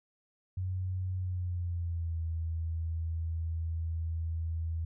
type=tone with pitch glide; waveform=sine; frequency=92.4 to 81.84 Hz; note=F#2 to E2; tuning=-2 to -12 cents; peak=-31 dBFS; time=0.57-4.85 s; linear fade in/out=5 ms; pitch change=-210 cents; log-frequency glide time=1.17-2.2 s; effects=none